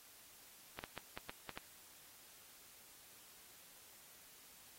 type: clicks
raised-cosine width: 0.3 ms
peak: -28 dBFS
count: 7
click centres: 0.79 / 0.839 / 0.977 / 1.175 / 1.295 / 1.493 / 1.575 s
effects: white hiss -61 dBFS RMS until 4.78 s + AAC 48 kbps